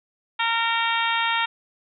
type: harmonic tone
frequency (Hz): 460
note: A#4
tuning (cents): -23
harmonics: 2 / 3 / 4 / 5 / 6 / 7 / 8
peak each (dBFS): -25 / -27 / -28 / -29 / -30 / -30 / -31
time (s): 0.39-1.46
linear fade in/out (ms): 10
effects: none